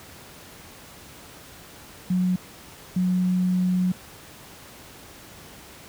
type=tone bursts at uneven times; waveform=sine; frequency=182.5 Hz; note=F#3; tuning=24 cents flat; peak=-19 dBFS; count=2; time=2.1-2.36 / 2.96-3.92 s; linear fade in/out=5 ms; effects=pink hiss -45 dBFS RMS until 5.88 s + high-pass 60 Hz 12 dB/octave